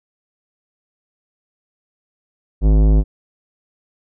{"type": "tone with tanh clipping", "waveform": "sine", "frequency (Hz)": 52.5, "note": "G#1", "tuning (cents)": 19, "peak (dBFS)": -11, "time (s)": [2.61, 3.04], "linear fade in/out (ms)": 50, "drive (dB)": 17, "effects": []}